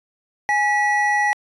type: tone pair together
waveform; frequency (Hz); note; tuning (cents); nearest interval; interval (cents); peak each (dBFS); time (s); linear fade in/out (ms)
triangle; 830.6 / 1942.7; G#5 / B6; 0 / -29; octave + minor third; 1471; -17; 0.49-1.33; 0
effects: resampled to 24000 Hz